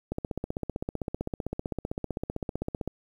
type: click train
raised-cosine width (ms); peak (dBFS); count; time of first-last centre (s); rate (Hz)
2; -17; 44; 0.12-2.876; 15.6
effects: 9-bit